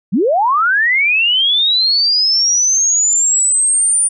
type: linear sweep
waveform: sine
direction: up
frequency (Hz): 153 to 9397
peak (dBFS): -10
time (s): 0.12-4.09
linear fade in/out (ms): 20
effects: none